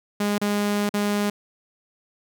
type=tone with dropouts; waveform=sawtooth; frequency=205.6 Hz; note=G#3; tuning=17 cents flat; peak=-17 dBFS; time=0.2-1.3 s; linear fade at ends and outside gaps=5 ms; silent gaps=0.382-0.414 / 0.893-0.939 s; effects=none